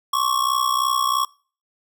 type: ring-modulated tone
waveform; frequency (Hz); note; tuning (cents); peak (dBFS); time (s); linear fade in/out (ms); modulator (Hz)
square; 1108.7; C#6; 0; -16; 0.13-1.25; 5; 31.5
effects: noise-tail reverb RT60 0.4 s tail -24 dB re dry